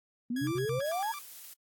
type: exponential sweep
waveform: sine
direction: up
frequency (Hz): 230.9 to 934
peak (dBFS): -30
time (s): 0.3-1.12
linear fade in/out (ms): 5
type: tone with vibrato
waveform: sawtooth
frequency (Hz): 1396.9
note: F6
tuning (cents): 0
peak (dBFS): -36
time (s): 0.36-1.19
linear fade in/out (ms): 5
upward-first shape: square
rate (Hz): 4.5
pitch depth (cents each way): 300
type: tone bursts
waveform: sine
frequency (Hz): 131.5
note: C3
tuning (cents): +9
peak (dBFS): -33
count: 3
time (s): 0.41-0.796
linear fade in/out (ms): 10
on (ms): 110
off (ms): 28
type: noise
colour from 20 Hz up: blue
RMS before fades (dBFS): -47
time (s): 0.85-1.54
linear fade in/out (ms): 10
effects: AAC 64 kbps